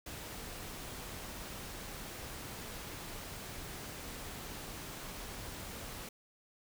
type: noise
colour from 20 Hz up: pink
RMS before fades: -45 dBFS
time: 0.06-6.09 s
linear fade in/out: 5 ms
effects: none